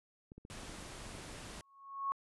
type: clicks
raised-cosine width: 3 ms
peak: -38 dBFS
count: 10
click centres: 0.319 / 0.38 / 0.451 / 0.633 / 0.695 / 0.785 / 0.826 / 1.067 / 1.151 / 1.198 s
type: noise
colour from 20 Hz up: pink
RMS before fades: -48 dBFS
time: 0.5-1.61 s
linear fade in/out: 0 ms
type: tone with exponential growth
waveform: sine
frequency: 1100 Hz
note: C#6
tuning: 14 cents flat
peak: -30 dBFS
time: 1.61-2.12 s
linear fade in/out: 0 ms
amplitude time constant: 110 ms
effects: resampled to 24000 Hz